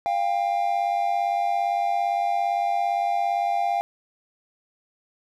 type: tone pair together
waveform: triangle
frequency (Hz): 698.5 / 796.1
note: F5 / G5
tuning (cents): 0 / +27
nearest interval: major second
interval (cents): 227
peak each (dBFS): -22 / -22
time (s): 0.06-3.81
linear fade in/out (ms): 0
effects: none